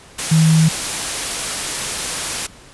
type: tone in noise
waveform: sine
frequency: 159.7 Hz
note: D#3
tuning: 45 cents sharp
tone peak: -9 dBFS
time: 0.31-0.69 s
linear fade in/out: 10 ms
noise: white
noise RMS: -22 dBFS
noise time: 0.18-2.47 s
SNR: +10 dB
effects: pink hiss -43 dBFS RMS until 2.73 s + resampled to 24000 Hz